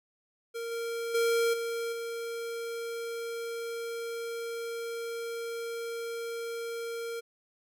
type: tone with level steps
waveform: square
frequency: 463.7 Hz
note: A#4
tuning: 9 cents flat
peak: -35 / -33 / -25 / -32 / -35 dBFS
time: 0.54-7.21 s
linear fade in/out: 20 ms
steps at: 0.71 / 1.14 / 1.53 / 1.92 s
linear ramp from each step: 10 ms
effects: none